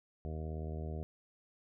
harmonic tone, 78.5 Hz, D#2, 16 cents sharp, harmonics 1 / 2 / 3 / 4 / 5 / 6 / 7 / 8 / 9, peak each -39 / -44 / -50 / -53 / -49 / -52 / -57 / -53 / -55 dBFS, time 0.25-1.03 s, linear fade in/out 0 ms, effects none

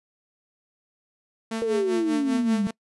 sawtooth tone with tremolo, 224.5 Hz, A3, 35 cents sharp, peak -22 dBFS, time 1.51-2.71 s, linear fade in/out 5 ms, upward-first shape sine, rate 5.1 Hz, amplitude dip 75%
sine exponential sweep, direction down, 466.2 to 195.3 Hz, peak -21 dBFS, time 1.62-2.67 s, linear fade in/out 0 ms
effects noise-tail reverb RT60 0.1 s tail -24 dB re dry + resampled to 24000 Hz

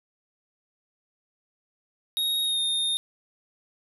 square tone with pitch glide, 3754 to 3670 Hz, A#7 to A#7, +11 to -28 cents, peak -24 dBFS, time 2.17-2.97 s, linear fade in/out 0 ms, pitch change -39 cents, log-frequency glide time 2.44-2.6 s, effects none

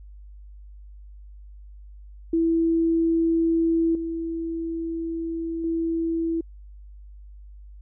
sine tone with level steps, 330 Hz, E4, 2 cents sharp, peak -18 / -26 / -22 dBFS, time 2.33-6.41 s, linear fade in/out 5 ms, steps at 3.95 / 5.64 s, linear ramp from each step 2 ms, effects added 50 Hz sine -41 dBFS peak until 7.81 s

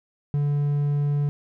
triangle tone, 144.8 Hz, D3, 24 cents flat, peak -18 dBFS, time 0.34-1.29 s, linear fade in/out 0 ms, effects none

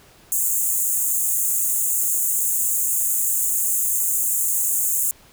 pink high-pass noise, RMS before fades -21 dBFS, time 0.32-5.11 s, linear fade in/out 0 ms, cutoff 6700 Hz, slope 96 dB/octave, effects pink hiss -51 dBFS RMS until 5.32 s

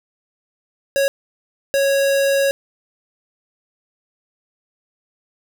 square tone bursts at uneven times, 552 Hz, C#5, 7 cents flat, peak -15 dBFS, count 2, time 0.96-1.08 / 1.74-2.51 s, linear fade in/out 0 ms, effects none

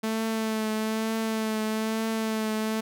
sawtooth tone with vibrato, 220 Hz, A3, in tune, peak -22 dBFS, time 0.03-2.81 s, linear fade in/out 10 ms, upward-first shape triangle, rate 1.1 Hz, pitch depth 28 cents each way, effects none

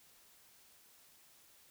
silence, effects white hiss -64 dBFS RMS until 1.7 s

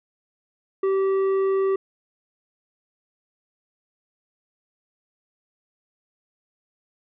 sine tone with tanh clipping, 386.8 Hz, G4, 23 cents flat, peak -20 dBFS, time 0.83-1.76 s, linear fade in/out 5 ms, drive 8 dB, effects none

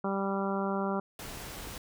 harmonic tone, 196 Hz, G3, in tune, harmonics 1 / 2 / 3 / 4 / 5 / 6 / 7, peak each -32 / -35 / -37 / -38 / -39 / -40 / -40 dBFS, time 0.04-1 s, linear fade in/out 5 ms
pink noise, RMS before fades -42 dBFS, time 1.19-1.78 s, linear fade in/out 2 ms
effects none

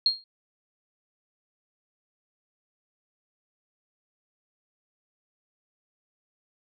sine tone with exponential decay, 4240 Hz, C8, 22 cents sharp, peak -15 dBFS, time 0.06-0.24 s, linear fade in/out 2 ms, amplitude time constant 37 ms, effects none

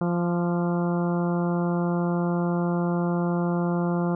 harmonic tone with a mistuned harmonic, 173.8 Hz, F3, 8 cents flat, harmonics 1 / 2 / 3 / 4 / 5 / 6 / 7 / 8, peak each -23 / -29 / -33 / -35 / -37 / -39 / -40 / -41 dBFS, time 0.01-4.15 s, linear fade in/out 2 ms, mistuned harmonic 7, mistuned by -28 cents, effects none

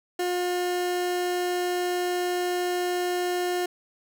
30% pulse tone, 357.3 Hz, F4, 40 cents sharp, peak -22 dBFS, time 0.19-3.66 s, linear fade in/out 5 ms, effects none

